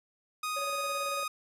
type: tone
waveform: sawtooth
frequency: 1244.5 Hz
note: D#6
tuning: in tune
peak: -28 dBFS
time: 0.43-1.28 s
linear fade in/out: 5 ms
type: tone with tremolo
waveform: triangle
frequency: 561 Hz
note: C#5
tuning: 21 cents sharp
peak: -33 dBFS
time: 0.56-1.24 s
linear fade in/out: 10 ms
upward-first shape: square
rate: 18 Hz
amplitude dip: 45%
effects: resampled to 32000 Hz